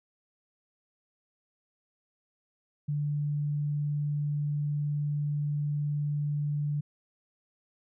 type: tone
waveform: sine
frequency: 146.83 Hz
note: D3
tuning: in tune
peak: -27 dBFS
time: 2.88-6.81 s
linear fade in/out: 10 ms
effects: none